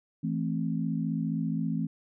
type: chord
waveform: sine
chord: A minor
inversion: second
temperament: just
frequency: 165 / 220 / 264 Hz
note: E3 / A3 / C4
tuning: +2 / 0 / +16 cents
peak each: -30 / -32 / -33 dBFS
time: 0.23-1.87 s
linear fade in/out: 10 ms
effects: none